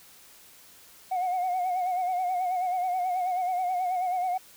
sine tone with vibrato, 730 Hz, F#5, 24 cents flat, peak -23 dBFS, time 1.11-4.38 s, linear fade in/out 10 ms, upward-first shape sine, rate 9.3 Hz, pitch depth 58 cents each way, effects tanh soft clip ceiling -23 dBFS + white hiss -53 dBFS RMS until 4.56 s

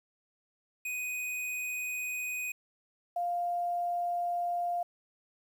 square / sine tone pair in turn, 2494 / 699.9 Hz, D#7 / F5, +3 / +4 cents, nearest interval octave + minor seventh, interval 2199 cents, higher first, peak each -34 / -29 dBFS, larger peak second, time 0.85-2.52 / 3.16-4.83 s, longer neither, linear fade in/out 5 ms, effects 10-bit

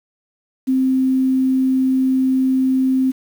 sine tone, 261.6 Hz, C4, in tune, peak -13 dBFS, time 0.67-3.12 s, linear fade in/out 20 ms, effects 7-bit

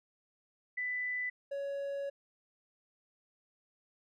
sine / triangle tone pair in turn, 1992 / 559 Hz, B6 / C#5, +14 / +14 cents, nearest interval octave + minor seventh, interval 2200 cents, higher first, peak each -33 / -33 dBFS, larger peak neither, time 0.77-1.3 / 1.51-2.1 s, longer second, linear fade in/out 10 ms, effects none

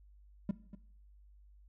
triangle tone with echo, 198.2 Hz, G3, 19 cents sharp, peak -27 dBFS, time 0.49-0.51 s, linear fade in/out 2 ms, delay 240 ms, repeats 1, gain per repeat -15 dB, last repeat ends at 0.75 s, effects noise-tail reverb RT60 0.6 s tail -18 dB re dry + added 50 Hz sine -57 dBFS peak until 1.68 s

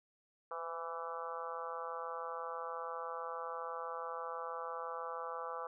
harmonic tone with a mistuned harmonic, 166.1 Hz, E3, 13 cents sharp, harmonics 3 / 4 / 5 / 6 / 7 / 8 / 9, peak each -45 / -50 / -48 / -48 / -44 / -48 / -57 dBFS, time 0.51-5.67 s, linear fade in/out 2 ms, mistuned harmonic 3, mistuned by +20 cents, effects none

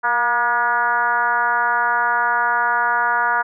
sine tone with frequency modulation, 1199 Hz, D6, 36 cents sharp, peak -15 dBFS, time 0.03-3.43 s, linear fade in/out 20 ms, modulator 244 Hz, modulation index 1.8, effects none

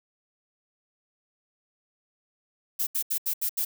violet noise bursts, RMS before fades -27 dBFS, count 6, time 2.79-3.65 s, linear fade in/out 10 ms, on 80 ms, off 76 ms, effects none

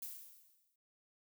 violet noise with exponential decay, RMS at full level -43 dBFS, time 0.02-0.76 s, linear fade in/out 5 ms, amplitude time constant 160 ms, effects none

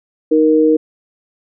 sine tone pair together, 311.1 / 469.4 Hz, D#4 / A#4, 0 / +12 cents, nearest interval perfect fifth, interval 712 cents, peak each -11 dBFS, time 0.31-0.77 s, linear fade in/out 10 ms, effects none

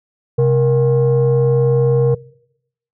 sine tone pair together, 131.7 / 469.7 Hz, C3 / A#4, +12 / +13 cents, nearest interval octave + minor seventh, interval 2201 cents, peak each -11 dBFS, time 0.38-2.15 s, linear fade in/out 10 ms, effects noise-tail reverb RT60 0.8 s tail -24 dB re dry + tanh soft clip ceiling -7 dBFS

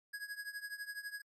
square tone with tremolo, 1661.2 Hz, G#6, in tune, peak -39 dBFS, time 0.13-1.22 s, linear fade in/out 10 ms, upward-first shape triangle, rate 12 Hz, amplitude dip 90%, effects MP3 64 kbps

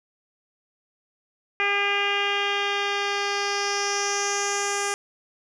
10% pulse tone with low-pass filter sweep, 403.4 Hz, G4, 50 cents sharp, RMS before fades -25 dBFS, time 1.6-4.94 s, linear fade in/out 0 ms, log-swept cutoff 2400 to 8100 Hz, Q 3.6, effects none

